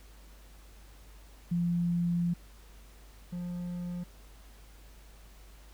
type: tone pair in turn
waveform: sine / triangle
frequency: 172.7 / 176.43 Hz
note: F3 / F3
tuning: -19 / +18 cents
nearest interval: unison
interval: 37 cents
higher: second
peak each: -26 / -32 dBFS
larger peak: first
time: 1.51-2.34 / 3.32-4.04 s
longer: first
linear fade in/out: 10 ms
effects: added 50 Hz sine -51 dBFS peak until 5.73 s + pink hiss -59 dBFS RMS until 5.73 s

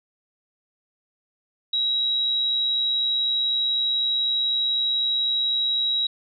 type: tone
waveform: sine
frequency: 3856 Hz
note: B7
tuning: 42 cents flat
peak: -20 dBFS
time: 1.73-6.07 s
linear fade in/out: 5 ms
effects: none

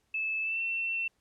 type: tone with pitch glide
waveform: sine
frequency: 2617 to 2697 Hz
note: E7 to E7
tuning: -13 to +39 cents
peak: -29 dBFS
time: 0.14-1.08 s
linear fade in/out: 5 ms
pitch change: +52 cents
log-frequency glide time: 0.42-0.61 s
effects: pink hiss -74 dBFS RMS until 1.2 s + low-pass 11000 Hz 12 dB/octave

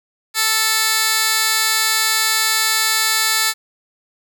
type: tone with high-pass filter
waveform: 15% pulse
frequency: 440 Hz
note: A4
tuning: in tune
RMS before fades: -17 dBFS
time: 0.34-3.54 s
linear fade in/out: 50 ms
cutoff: 2500 Hz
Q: 0.71
effects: none

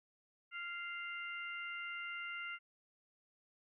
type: harmonic tone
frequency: 696 Hz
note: F5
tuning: 6 cents flat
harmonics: 2 / 3 / 4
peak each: -45 / -45 / -48 dBFS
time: 0.51-2.59 s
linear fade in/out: 50 ms
effects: none

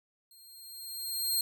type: tone with level ramp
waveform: 15% pulse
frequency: 4204 Hz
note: C8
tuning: 7 cents sharp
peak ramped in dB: -49 to -19 dBFS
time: 0.31-1.41 s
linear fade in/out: 2 ms
effects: none

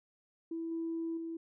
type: tone with level steps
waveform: sine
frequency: 329.6 Hz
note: E4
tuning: in tune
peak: -35 / -33 / -37 dBFS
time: 0.51-1.37 s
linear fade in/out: 5 ms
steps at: 0.71 / 1.17 s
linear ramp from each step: 5 ms
effects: tanh soft clip ceiling -29 dBFS

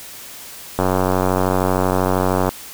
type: click train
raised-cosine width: 1 ms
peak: -3 dBFS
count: 159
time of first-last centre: 0.79-2.491 s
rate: 92.9 Hz
effects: white hiss -36 dBFS RMS until 2.73 s

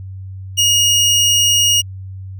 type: tone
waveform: 25% pulse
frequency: 2870 Hz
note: F7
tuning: 47 cents sharp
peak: -7 dBFS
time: 0.57-1.82 s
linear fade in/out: 20 ms
effects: added 95 Hz sine -27 dBFS peak until 2.39 s

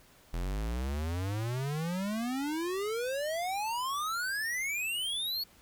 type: exponential sweep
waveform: square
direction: up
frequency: 41.2 to 4456 Hz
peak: -32 dBFS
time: 0.33-5.44 s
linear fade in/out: 10 ms
effects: pink hiss -60 dBFS RMS until 5.61 s

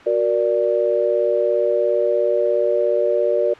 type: chord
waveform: sine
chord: Gb augmented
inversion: none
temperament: equal with one note detuned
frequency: 370 / 470.2 / 587.3 Hz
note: Gb4 / Bb4 / D5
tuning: 0 / +15 / 0 cents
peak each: -22 / -20 / -18 dBFS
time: 0.06-3.54 s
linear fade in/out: 10 ms
effects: white hiss -41 dBFS RMS until 3.59 s + low-pass 2000 Hz 12 dB/octave

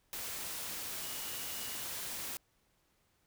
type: tone in noise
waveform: sine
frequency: 2895 Hz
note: F#7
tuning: 38 cents flat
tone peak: -51 dBFS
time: 1.03-1.84 s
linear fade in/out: 0 ms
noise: white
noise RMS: -41 dBFS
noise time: 0.13-2.37 s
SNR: -13 dB
effects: pink hiss -74 dBFS RMS until 3.26 s

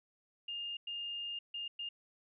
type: tone bursts at uneven times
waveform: sine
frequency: 2821 Hz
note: F7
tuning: 17 cents sharp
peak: -38 dBFS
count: 4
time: 0.48-0.77 / 0.87-1.39 / 1.54-1.68 / 1.79-1.89 s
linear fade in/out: 5 ms
effects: none

